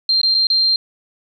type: tone with dropouts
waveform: sine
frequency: 4173 Hz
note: C8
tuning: 5 cents flat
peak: -12 dBFS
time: 0.09-0.76 s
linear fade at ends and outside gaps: 2 ms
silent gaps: 0.215-0.232 / 0.344-0.348 / 0.47-0.501 s
effects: none